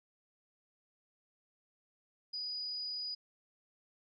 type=tone; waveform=sine; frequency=4932 Hz; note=D#8; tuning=16 cents flat; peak=-37 dBFS; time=2.33-3.15 s; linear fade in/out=10 ms; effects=none